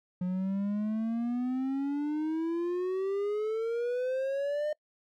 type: exponential sweep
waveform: triangle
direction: up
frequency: 178.8 to 610 Hz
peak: -26 dBFS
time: 0.21-4.73 s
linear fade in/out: 5 ms
effects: noise-tail reverb RT60 0.1 s tail -25 dB re dry + MP3 96 kbps